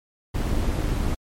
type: noise with amplitude modulation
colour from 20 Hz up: brown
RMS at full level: -21 dBFS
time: 0.34-1.15 s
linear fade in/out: 10 ms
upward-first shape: sine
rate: 268 Hz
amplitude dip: 55%
effects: MP3 64 kbps